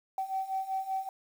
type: beating tone pair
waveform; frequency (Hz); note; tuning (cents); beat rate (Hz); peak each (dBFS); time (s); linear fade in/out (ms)
sine; 764 / 769.2; G5 / G5; -45 / -33; 5.2; -35 / -32; 0.18-1.09; 2
effects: tanh soft clip ceiling -23 dBFS + 9-bit